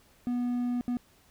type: tone bursts at uneven times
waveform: triangle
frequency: 244.3 Hz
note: B3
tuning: 19 cents flat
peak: -25 dBFS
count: 2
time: 0.27-0.81 / 0.88-0.97 s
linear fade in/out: 0 ms
effects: pink hiss -62 dBFS RMS until 1.3 s